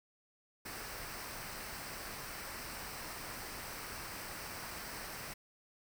pink noise with comb filter, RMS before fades -45 dBFS, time 0.65-5.34 s, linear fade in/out 10 ms, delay 0.29 ms, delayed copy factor -0.5, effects none

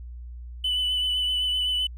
triangle tone with vibrato, 2994 Hz, F#7, 20 cents sharp, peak -20 dBFS, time 0.64-1.87 s, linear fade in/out 5 ms, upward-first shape triangle, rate 7.8 Hz, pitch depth 24 cents each way, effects tanh soft clip ceiling -18 dBFS + added 60 Hz sine -36 dBFS peak until 1.97 s

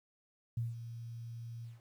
sine tone with ADSR envelope, 116.54 Hz, A#2, in tune, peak -31 dBFS, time 0.57-1.81 s, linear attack 4 ms, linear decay 170 ms, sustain -11 dB, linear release 170 ms, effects 11-bit

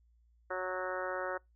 harmonic tone with a mistuned harmonic, 184.4 Hz, F#3, 6 cents flat, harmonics 2 / 3 / 4 / 5 / 6 / 7 / 8 / 9 / 10, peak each -42 / -38 / -45 / -45 / -45 / -43 / -42 / -49 / -47 dBFS, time 0.5-1.38 s, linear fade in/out 10 ms, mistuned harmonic 9, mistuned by -18 cents, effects noise-tail reverb RT60 0.2 s tail -26 dB re dry + added 58 Hz sine -64 dBFS peak until 1.55 s

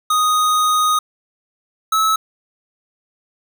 square tone pair in turn, 1244.5 / 1297.9 Hz, D#6 / E6, 0 / -27 cents, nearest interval minor second, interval 73 cents, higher second, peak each -14 dBFS, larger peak neither, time 0.1-0.99 / 1.92-2.16 s, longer first, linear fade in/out 5 ms, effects none

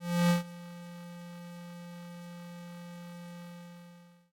square tone with ADSR envelope, 173.7 Hz, F3, 9 cents flat, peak -22 dBFS, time 0-4.32 s, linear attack 300 ms, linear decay 130 ms, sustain -22 dB, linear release 910 ms, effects AAC 64 kbps

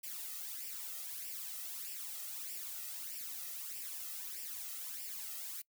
blue noise with flanger, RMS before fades -44 dBFS, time 0.03-5.62 s, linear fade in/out 10 ms, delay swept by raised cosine 0.38 to 1.58 ms, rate 1.6 Hz, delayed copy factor +0.65, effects noise-tail reverb RT60 0.1 s tail -23 dB re dry

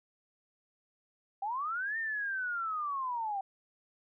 sine linear two-way sweep, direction up then down, 763 to 1834 to 763 Hz, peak -32 dBFS, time 1.42-3.41 s, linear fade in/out 5 ms, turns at 1.98 s, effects none

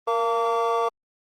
triangle tone cluster, 465.5 / 689 / 906 / 1152 Hz, A#4 / F5 / A#5 / D6, -2 / -24 / -50 / -34 cents, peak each -22 / -25 / -26 / -23 dBFS, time 0.07-0.89 s, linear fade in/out 10 ms, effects tanh soft clip ceiling -10 dBFS + Opus 32 kbps

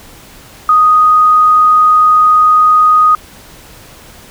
sine tone, 1244.5 Hz, D#6, in tune, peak -4 dBFS, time 0.69-3.15 s, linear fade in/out 2 ms, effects pink hiss -37 dBFS RMS until 4.3 s

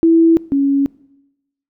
sine tone pair in turn, 329.6 / 277.8 Hz, E4 / C#4, 0 / +4 cents, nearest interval minor third, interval 296 cents, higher first, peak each -7 / -11 dBFS, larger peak first, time 0.03-0.37 / 0.52-0.86 s, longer neither, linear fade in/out 0 ms, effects noise-tail reverb RT60 0.9 s tail -22 dB re dry

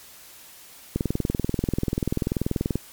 click train, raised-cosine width 3 ms, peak -10 dBFS, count 38, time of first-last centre 0.96-2.756 s, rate 20.6 Hz, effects white hiss -47 dBFS RMS until 2.92 s + MP3 96 kbps

